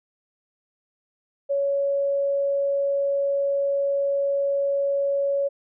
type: tone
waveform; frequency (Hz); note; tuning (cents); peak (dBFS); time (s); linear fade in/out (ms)
sine; 559; C#5; +14; -20; 1.49-5.49; 20
effects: none